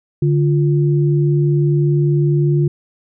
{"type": "tone pair together", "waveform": "sine", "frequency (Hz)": [145.81, 349.2], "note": ["D3", "F4"], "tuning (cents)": [-12, 0], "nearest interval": "octave + minor third", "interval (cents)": 1512, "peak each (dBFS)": [-12, -19], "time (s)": [0.22, 2.68], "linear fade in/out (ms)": 5, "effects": []}